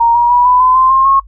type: tone with pitch steps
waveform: sine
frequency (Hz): 932.3 / 953 / 974.1 / 995.8 / 1017.9 / 1040.4 / 1063.5 / 1087.1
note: A#5 / A#5 / B5 / B5 / C6 / C6 / C6 / C#6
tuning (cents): 0 / +38 / -24 / +14 / -48 / -10 / +28 / -34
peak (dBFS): -6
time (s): 0-1.2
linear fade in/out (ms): 10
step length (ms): 150
effects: noise-tail reverb RT60 0.1 s tail -22 dB re dry + added 50 Hz sine -34 dBFS peak until 1.27 s